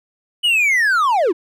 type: linear sweep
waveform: triangle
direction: down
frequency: 2993 to 294.2 Hz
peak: -11 dBFS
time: 0.43-1.33 s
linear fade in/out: 20 ms
effects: none